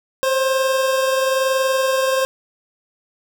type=tone cluster; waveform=square; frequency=525 / 546 / 1064 Hz; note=C5 / C#5 / C6; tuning=+6 / -26 / +29 cents; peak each=-18 / -27 / -24 dBFS; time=0.23-2.25 s; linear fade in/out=0 ms; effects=none